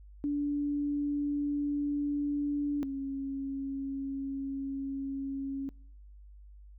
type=tone pair in turn; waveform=sine; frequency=289.3 / 273.1 Hz; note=D4 / C#4; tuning=-26 / -26 cents; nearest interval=minor second; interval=100 cents; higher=first; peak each=-28 / -33 dBFS; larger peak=first; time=0.24-2.83 / 2.83-5.69 s; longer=second; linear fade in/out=0 ms; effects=noise-tail reverb RT60 0.8 s tail -26 dB re dry + added 50 Hz sine -49 dBFS peak until 6.78 s